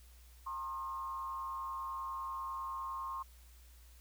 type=tone with frequency modulation; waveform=sine; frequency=1070 Hz; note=C6; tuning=38 cents sharp; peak=-38 dBFS; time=0.46-3.23 s; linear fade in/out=10 ms; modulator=150 Hz; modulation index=0.56; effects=added 60 Hz sine -56 dBFS peak until 4 s + white hiss -65 dBFS RMS until 4 s